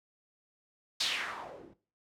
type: noise with low-pass filter sweep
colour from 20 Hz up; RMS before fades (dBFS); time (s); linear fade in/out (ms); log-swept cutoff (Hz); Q
blue; -37; 1-1.74; 10; 4600 to 230; 2.5
effects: noise-tail reverb RT60 0.4 s tail -17 dB re dry